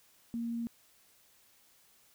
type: tone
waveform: sine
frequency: 233.1 Hz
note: A#3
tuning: in tune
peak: -33 dBFS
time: 0.34-0.67 s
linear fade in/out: 0 ms
effects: white hiss -65 dBFS RMS until 2.14 s